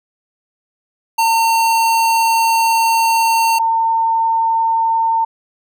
square / sine tone pair in turn, 909 / 905.7 Hz, A#5 / A5, -44 / +50 cents, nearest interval unison, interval 6 cents, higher first, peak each -12 dBFS, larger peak neither, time 1.18-3.59 / 3.59-5.25 s, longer first, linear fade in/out 10 ms, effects none

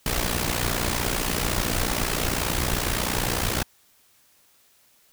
pink noise with amplitude modulation, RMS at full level -22 dBFS, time 0.06-3.63 s, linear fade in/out 2 ms, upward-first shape sine, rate 59.9 Hz, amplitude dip 75%, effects white hiss -60 dBFS RMS until 5.12 s

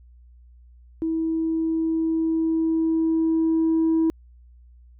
sine tone with level ramp, 324 Hz, E4, 30 cents flat, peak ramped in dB -21 to -15 dBFS, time 1.02-4.1 s, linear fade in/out 0 ms, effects tanh soft clip ceiling -15 dBFS + added 60 Hz sine -47 dBFS peak until 4.99 s

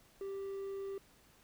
triangle tone with quantisation, 392 Hz, G4, in tune, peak -37 dBFS, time 0.21-0.98 s, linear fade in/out 2 ms, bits 11, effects pink hiss -65 dBFS RMS until 1.43 s

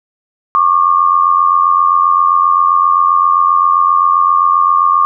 sine tone pair together, 1100 / 1187.6 Hz, C#6 / D6, -14 / +19 cents, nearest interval minor second, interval 133 cents, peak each -10 dBFS, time 0.55-5.05 s, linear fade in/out 0 ms, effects none

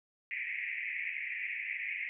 pink band-pass noise, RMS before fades -38 dBFS, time 0.31-2.09 s, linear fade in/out 0 ms, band 1900 to 2500 Hz, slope 96 dB/octave, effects none

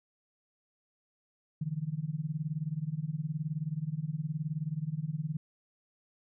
sine tone with tremolo, 154.1 Hz, D#3, 16 cents flat, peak -28 dBFS, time 1.61-5.37 s, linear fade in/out 5 ms, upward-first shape sine, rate 19 Hz, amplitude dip 90%, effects none

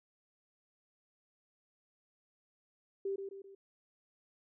sine tone with echo, 392 Hz, G4, in tune, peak -33 dBFS, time 3.05-3.16 s, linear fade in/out 5 ms, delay 130 ms, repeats 3, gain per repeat -6 dB, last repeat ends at 3.55 s, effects none

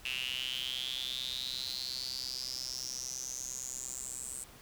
sawtooth tone with high-pass filter sweep, 128.7 Hz, C3, 28 cents flat, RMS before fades -39 dBFS, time 0.05-4.44 s, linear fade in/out 5 ms, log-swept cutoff 2700 to 8300 Hz, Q 9.5, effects pink hiss -55 dBFS RMS until 4.61 s

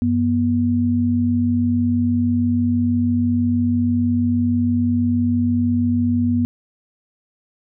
sine tone pair together, 95.99 / 242.2 Hz, G2 / B3, -36 / -34 cents, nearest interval octave + major third, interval 1602 cents, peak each -21 / -16 dBFS, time 0.02-6.45 s, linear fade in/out 0 ms, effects none

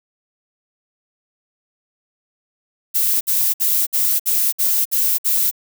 violet noise bursts, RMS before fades -17 dBFS, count 8, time 2.94-5.513 s, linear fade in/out 20 ms, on 270 ms, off 59 ms, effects none

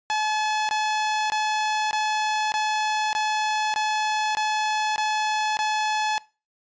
sawtooth tone bursts, 857 Hz, A5, 46 cents flat, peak -18 dBFS, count 10, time 0.1-6.18 s, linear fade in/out 0 ms, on 590 ms, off 20 ms, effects noise-tail reverb RT60 0.3 s tail -21 dB re dry + resampled to 16000 Hz

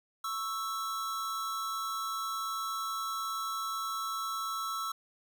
square tone pair together, 1108 / 1318.5 Hz, C#6 / E6, -1 / 0 cents, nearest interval minor third, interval 301 cents, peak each -40 / -35 dBFS, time 0.24-4.92 s, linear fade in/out 5 ms, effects none

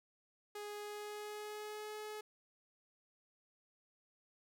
sawtooth tone with pitch glide, 415.3 to 425.5 Hz, G#4 to G#4, 0 to +42 cents, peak -40 dBFS, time 0.55-2.21 s, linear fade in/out 5 ms, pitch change +42 cents, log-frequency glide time 0.76-1.96 s, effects none

